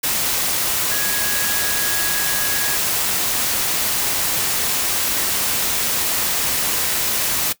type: tone in noise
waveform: sine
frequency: 1661.2 Hz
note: G#6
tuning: in tune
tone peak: -26 dBFS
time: 0.91-2.76 s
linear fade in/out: 10 ms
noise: white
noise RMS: -20 dBFS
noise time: 0.03-7.53 s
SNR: -9 dB
effects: noise-tail reverb RT60 0.1 s tail -17 dB re dry